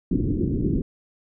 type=low-pass noise; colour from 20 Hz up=white; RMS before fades=-23 dBFS; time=0.11-0.82 s; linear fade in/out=5 ms; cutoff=360 Hz; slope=48 dB/octave; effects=none